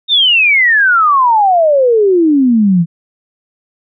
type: exponential sweep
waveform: sine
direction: down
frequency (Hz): 3727 to 161.8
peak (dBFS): -6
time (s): 0.08-2.86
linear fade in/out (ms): 50
effects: none